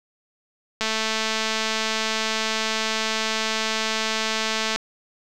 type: click train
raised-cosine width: 0.2 ms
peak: -7 dBFS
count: 870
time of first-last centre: 0.81-4.76 s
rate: 220 Hz
effects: none